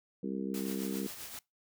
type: harmonic tone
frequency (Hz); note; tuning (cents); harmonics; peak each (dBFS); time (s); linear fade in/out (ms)
66.1; C2; +18; 3 / 4 / 5 / 6 / 7; -37 / -39 / -41 / -43 / -44; 0.23-1.07; 5
type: noise with tremolo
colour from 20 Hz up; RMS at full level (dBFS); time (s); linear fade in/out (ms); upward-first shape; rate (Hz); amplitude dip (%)
white; -43; 0.54-1.39; 2; sine; 7.6; 45
effects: noise-tail reverb RT60 0.2 s tail -23 dB re dry